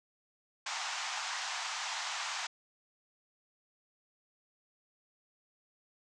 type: band-pass noise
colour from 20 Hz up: pink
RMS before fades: -38 dBFS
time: 0.66-2.47 s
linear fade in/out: 5 ms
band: 750 to 7400 Hz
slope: 48 dB/octave
effects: none